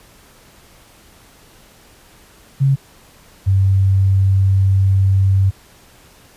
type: tone pair in turn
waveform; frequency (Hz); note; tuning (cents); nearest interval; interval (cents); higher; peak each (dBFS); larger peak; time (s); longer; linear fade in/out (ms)
sine; 136.5 / 96.52; C#3 / G2; -26 / -26; tritone; 600; first; -10; neither; 2.6-2.76 / 3.46-5.51; second; 20
effects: pink hiss -47 dBFS RMS until 6.36 s + resampled to 32000 Hz